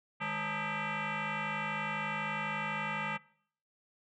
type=tone with frequency modulation; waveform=sine; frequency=563 Hz; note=C#5; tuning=27 cents sharp; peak=-32 dBFS; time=0.2-3.18 s; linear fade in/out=20 ms; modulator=358 Hz; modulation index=6; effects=noise-tail reverb RT60 0.6 s tail -22 dB re dry + tanh soft clip ceiling -28 dBFS